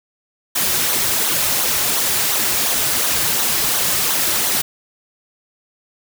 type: noise with flanger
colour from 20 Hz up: white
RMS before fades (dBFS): -18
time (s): 0.55-4.62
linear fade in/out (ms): 10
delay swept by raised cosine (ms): 0.39 to 4.39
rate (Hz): 2.8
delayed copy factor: -0.55
effects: none